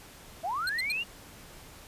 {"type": "linear sweep", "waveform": "sine", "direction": "up", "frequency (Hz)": [622.3, 2880], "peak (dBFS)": -29, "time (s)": [0.43, 1.04], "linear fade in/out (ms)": 20}
{"type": "tone bursts", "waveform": "40% pulse", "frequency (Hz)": 4186, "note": "C8", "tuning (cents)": 0, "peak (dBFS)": -29, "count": 3, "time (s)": [0.67, 0.921], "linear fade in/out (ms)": 2, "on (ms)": 23, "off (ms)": 91}
{"effects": ["pink hiss -50 dBFS RMS until 1.87 s", "resampled to 32000 Hz"]}